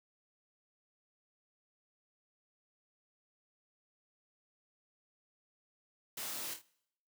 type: noise with echo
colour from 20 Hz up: white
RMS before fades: -42 dBFS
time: 6.17-6.54 s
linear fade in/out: 5 ms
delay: 26 ms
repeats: 3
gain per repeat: -6 dB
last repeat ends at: 6.618 s
effects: noise-tail reverb RT60 0.7 s tail -22 dB re dry + high-pass 150 Hz 12 dB/octave